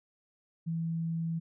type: tone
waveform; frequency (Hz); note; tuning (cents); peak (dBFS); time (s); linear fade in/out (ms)
sine; 164.81; E3; 0; -30; 0.66-1.4; 20
effects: none